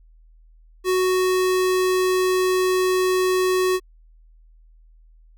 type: tone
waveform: square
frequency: 370 Hz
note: F#4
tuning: in tune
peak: -18 dBFS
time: 0.84-3.8 s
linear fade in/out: 50 ms
effects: added 40 Hz sine -48 dBFS peak until 5.37 s